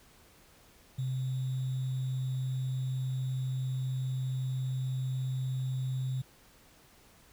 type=tone with sample-and-hold; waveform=sine; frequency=130 Hz; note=C3; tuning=11 cents flat; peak=-30 dBFS; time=0.98-6.22 s; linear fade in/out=10 ms; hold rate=3675 Hz; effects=pink hiss -60 dBFS RMS until 7.32 s